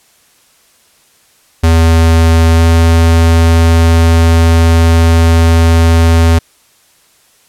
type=tone with pitch glide; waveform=square; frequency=82.1 to 82.77 Hz; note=E2 to E2; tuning=-6 to +8 cents; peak=-5 dBFS; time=1.63-6.39 s; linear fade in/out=10 ms; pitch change=+14 cents; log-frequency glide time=2.55-2.6 s; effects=white hiss -49 dBFS RMS until 7.48 s + low-pass 12000 Hz 12 dB/octave